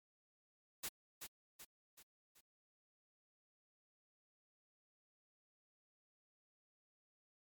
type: noise with echo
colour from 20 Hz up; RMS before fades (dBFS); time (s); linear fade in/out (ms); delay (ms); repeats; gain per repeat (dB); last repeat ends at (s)
white; -43; 0.83-0.89; 10; 380; 4; -6; 2.41
effects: MP3 96 kbps